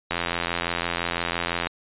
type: click train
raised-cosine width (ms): 0.3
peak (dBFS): -8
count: 135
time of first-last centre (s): 0.11-1.67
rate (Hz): 85.9
effects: resampled to 8000 Hz